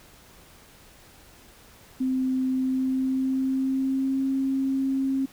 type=tone with pitch glide; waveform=sine; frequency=259.7 to 268.2 Hz; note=C4 to C4; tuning=-13 to +43 cents; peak=-22 dBFS; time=2-5.26 s; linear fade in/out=10 ms; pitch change=+56 cents; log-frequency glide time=2.54-4.25 s; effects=pink hiss -52 dBFS RMS until 5.32 s